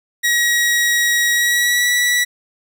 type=tone with pitch glide; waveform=sawtooth; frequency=1905 to 1948.4 Hz; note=A#6 to B6; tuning=+37 to -24 cents; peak=-10 dBFS; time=0.23-2.25 s; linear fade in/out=20 ms; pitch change=+39 cents; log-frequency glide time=1.32-1.9 s; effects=none